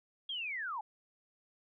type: linear sweep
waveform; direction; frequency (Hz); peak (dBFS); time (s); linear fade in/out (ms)
sine; down; 3320 to 800; -36; 0.29-0.81; 5
effects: none